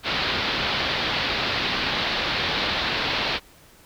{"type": "low-pass noise", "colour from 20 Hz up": "white", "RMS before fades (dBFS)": -25, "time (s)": [0.03, 3.4], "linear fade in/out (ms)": 50, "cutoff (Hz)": 4400, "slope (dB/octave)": 48, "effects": ["pink hiss -52 dBFS RMS until 3.85 s"]}